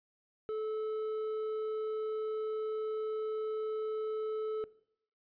sine tone with hard clipping, 434.1 Hz, A4, 23 cents flat, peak -35 dBFS, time 0.49-4.64 s, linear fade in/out 0 ms, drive 5 dB, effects noise-tail reverb RT60 0.7 s tail -19 dB re dry + resampled to 11025 Hz

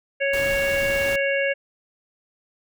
harmonic tone, 554.4 Hz, C#5, in tune, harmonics 1 / 3 / 4 / 5, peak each -22 / -26 / -27 / -29 dBFS, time 0.2-1.54 s, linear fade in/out 20 ms
pink noise, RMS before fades -32 dBFS, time 0.33-1.16 s, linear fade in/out 5 ms
effects none

